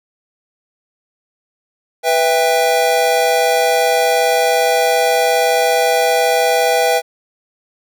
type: chord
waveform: square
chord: E minor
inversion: second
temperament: equal with one note detuned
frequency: 493.9 / 659.3 / 796.8 Hz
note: B4 / E5 / G5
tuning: 0 / 0 / +28 cents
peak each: -17 dBFS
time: 2.03-7.02 s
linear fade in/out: 50 ms
effects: none